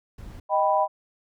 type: noise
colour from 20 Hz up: brown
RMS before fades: -40 dBFS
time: 0.18-0.4 s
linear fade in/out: 5 ms
type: chord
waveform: sine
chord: Eb augmented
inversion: none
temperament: equal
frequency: 622.3 / 784 / 987.8 Hz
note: Eb5 / G5 / B5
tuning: 0 / 0 / 0 cents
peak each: -23 dBFS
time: 0.49-0.88 s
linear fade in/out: 50 ms
effects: none